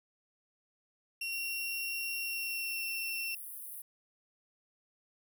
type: tone with pitch glide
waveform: 35% pulse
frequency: 2738 to 2707 Hz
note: F7 to E7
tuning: -35 to +45 cents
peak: -33 dBFS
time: 1.21-3.35 s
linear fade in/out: 5 ms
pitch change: -20 cents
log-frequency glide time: 2.23-2.85 s
type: high-pass noise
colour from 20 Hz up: pink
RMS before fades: -45 dBFS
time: 1.32-3.82 s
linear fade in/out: 5 ms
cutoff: 9700 Hz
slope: 96 dB/octave
effects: none